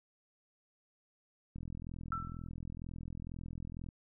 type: click train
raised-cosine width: 5 ms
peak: -32 dBFS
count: 99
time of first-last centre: 1.56-3.888 s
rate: 42.1 Hz
type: tone with exponential decay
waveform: sine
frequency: 1335 Hz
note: E6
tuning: 22 cents sharp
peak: -32 dBFS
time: 2.12-2.48 s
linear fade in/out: 1 ms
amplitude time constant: 78 ms
effects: none

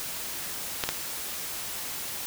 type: clicks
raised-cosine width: 0.2 ms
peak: -8 dBFS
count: 2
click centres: 0.838 / 0.89 s
effects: white hiss -35 dBFS RMS until 2.26 s

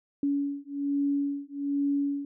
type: beating tone pair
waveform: sine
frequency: 282.1 / 283.3 Hz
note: C#4 / C#4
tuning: +30 / +38 cents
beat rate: 1.2 Hz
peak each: -29 dBFS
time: 0.23-2.25 s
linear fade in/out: 2 ms
effects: none

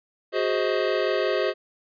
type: chord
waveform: square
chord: Ab dominant seventh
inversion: third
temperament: equal with one note detuned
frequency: 370 / 415.3 / 523.3 / 630.9 Hz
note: Gb4 / Ab4 / C5 / Eb5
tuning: 0 / 0 / 0 / +24 cents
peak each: -28 dBFS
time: 0.32-1.54 s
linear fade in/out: 50 ms
effects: resampled to 11025 Hz

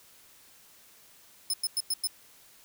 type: tone bursts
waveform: 20% pulse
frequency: 5200 Hz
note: E8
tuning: 24 cents flat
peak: -21 dBFS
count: 5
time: 1.5-2.072 s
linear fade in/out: 2 ms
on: 36 ms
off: 98 ms
effects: white hiss -57 dBFS RMS until 2.64 s

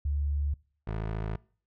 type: tone pair in turn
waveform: sine / 20% pulse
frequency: 72.1 / 54.04 Hz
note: D2 / A1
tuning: -31 / -30 cents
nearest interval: perfect fourth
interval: 499 cents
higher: first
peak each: -26 dBFS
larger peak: neither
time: 0.05-0.54 / 0.87-1.36 s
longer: neither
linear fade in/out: 5 ms
effects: noise-tail reverb RT60 0.5 s tail -24 dB re dry + low-pass 2000 Hz 12 dB/octave

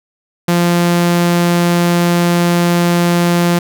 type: tone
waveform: sawtooth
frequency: 173.3 Hz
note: F3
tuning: 13 cents flat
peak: -6 dBFS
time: 0.48-3.59 s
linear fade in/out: 5 ms
effects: none

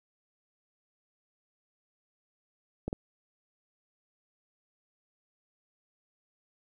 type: clicks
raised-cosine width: 2 ms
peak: -19 dBFS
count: 2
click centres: 2.88 / 2.929 s
effects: 10-bit

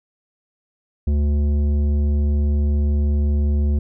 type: tone with tanh clipping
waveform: sine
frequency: 72.9 Hz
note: D2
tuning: 12 cents flat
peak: -17 dBFS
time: 1.07-3.79 s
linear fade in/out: 5 ms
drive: 11 dB
effects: none

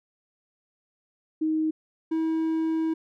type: tone pair in turn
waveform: sine / triangle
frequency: 314 / 321.7 Hz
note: D#4 / E4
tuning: +16 / -42 cents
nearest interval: unison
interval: 42 cents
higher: second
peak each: -22 / -21 dBFS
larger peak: second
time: 1.41-1.71 / 2.11-2.94 s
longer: second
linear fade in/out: 10 ms
effects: none

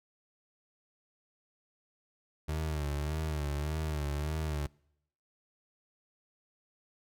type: tone with vibrato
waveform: 30% pulse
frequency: 75.2 Hz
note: D2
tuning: 42 cents sharp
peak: -29 dBFS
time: 2.48-4.67 s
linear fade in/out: 10 ms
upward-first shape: sine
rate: 1.7 Hz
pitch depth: 80 cents each way
effects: noise-tail reverb RT60 0.8 s tail -26 dB re dry

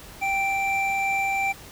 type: tone pair together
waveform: triangle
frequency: 783.9 / 2349 Hz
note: G5 / D7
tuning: 0 / 0 cents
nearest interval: octave + perfect fifth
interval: 1900 cents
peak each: -23 dBFS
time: 0.21-1.53 s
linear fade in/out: 20 ms
effects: pink hiss -44 dBFS RMS until 1.71 s

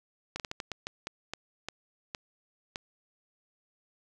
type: slowing click train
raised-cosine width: 0.2 ms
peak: -18 dBFS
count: 12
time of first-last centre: 0.36-2.759 s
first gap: 38 ms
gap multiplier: 1.32
effects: none

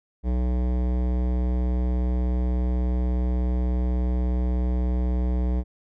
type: tone with hard clipping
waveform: sine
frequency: 61.74 Hz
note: B1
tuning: in tune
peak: -23 dBFS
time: 0.23-5.64 s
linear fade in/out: 50 ms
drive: 17 dB
effects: none

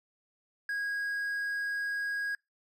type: tone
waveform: triangle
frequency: 1644 Hz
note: G#6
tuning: 18 cents flat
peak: -29 dBFS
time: 0.69-2.35 s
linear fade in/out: 2 ms
effects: noise-tail reverb RT60 0.2 s tail -26 dB re dry

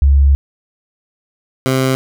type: tone pair in turn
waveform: sine / 15% pulse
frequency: 69.5 / 131.43 Hz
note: C#2 / C3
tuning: +5 / +8 cents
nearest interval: major seventh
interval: 1103 cents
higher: second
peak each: -6 dBFS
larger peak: neither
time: 0.02-0.35 / 1.66-1.95 s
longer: first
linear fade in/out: 0 ms
effects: none

